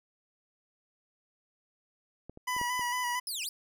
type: clicks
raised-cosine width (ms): 2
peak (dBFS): -30 / -34 / -33 / -27 / -32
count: 5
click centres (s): 2.296 / 2.374 / 2.565 / 2.614 / 2.794
type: tone with vibrato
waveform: 25% pulse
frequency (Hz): 984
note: B5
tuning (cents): -7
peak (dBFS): -26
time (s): 2.47-3.2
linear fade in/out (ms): 10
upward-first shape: square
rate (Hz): 4.4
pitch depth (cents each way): 26
type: linear two-way sweep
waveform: 20% pulse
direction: down then up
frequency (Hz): 5270 to 2349 to 5210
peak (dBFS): -28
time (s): 3.27-3.49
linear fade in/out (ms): 2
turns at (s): 3.43
effects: none